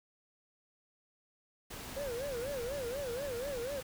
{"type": "noise", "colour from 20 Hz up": "pink", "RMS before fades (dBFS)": -45, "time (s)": [1.7, 3.83], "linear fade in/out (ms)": 10}
{"type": "tone with vibrato", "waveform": "triangle", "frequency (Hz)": 519, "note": "C5", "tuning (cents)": -14, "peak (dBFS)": -34, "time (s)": [1.96, 3.81], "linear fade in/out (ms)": 10, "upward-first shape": "sine", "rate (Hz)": 4.1, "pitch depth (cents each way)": 190}
{"effects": []}